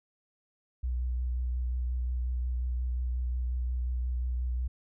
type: tone with vibrato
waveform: sine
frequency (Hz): 61.74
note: B1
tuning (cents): 0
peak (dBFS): -28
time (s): 0.83-4.68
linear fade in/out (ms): 10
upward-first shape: sine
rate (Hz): 5.6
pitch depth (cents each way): 20
effects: none